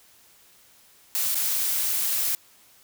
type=noise with dropouts; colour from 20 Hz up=blue; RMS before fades=-25 dBFS; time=1.15-2.35 s; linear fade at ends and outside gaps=0 ms; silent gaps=1.346-1.354 s; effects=white hiss -56 dBFS RMS until 2.83 s